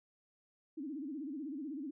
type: tone with vibrato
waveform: sine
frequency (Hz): 289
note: D4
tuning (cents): -28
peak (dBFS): -39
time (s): 0.77-1.91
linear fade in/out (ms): 10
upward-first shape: sine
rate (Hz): 16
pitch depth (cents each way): 190
effects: none